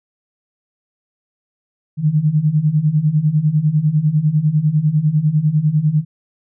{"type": "beating tone pair", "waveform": "sine", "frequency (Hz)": [146.83, 156.83], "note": ["D3", "D#3"], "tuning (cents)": [0, 14], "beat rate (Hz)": 10, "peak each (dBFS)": [-17, -14], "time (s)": [1.97, 6.05], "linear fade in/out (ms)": 50, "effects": []}